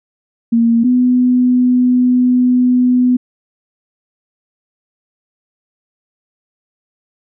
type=tone pair in turn; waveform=sine; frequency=231.7 / 249.5 Hz; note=A#3 / B3; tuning=-10 / +18 cents; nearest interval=minor second; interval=128 cents; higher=second; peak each=-8 dBFS; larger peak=neither; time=0.52-0.84 / 0.84-3.17 s; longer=second; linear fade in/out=10 ms; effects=none